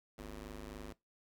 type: ring-modulated tone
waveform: 15% pulse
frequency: 103.83 Hz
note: G#2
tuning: in tune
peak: -36 dBFS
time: 0.18-0.93 s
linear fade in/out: 5 ms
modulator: 144 Hz
effects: noise-tail reverb RT60 0.2 s tail -20 dB re dry